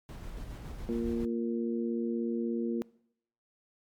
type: noise with tremolo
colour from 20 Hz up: brown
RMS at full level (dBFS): -40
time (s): 0.09-1.25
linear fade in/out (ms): 0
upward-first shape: square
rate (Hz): 7.2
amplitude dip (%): 25
type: harmonic tone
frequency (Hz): 116.54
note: A#2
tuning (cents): 0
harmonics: 2 / 3 / 4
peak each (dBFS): -31 / -34 / -38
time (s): 0.89-2.82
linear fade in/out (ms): 0
effects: noise-tail reverb RT60 0.7 s tail -23 dB re dry + MP3 96 kbps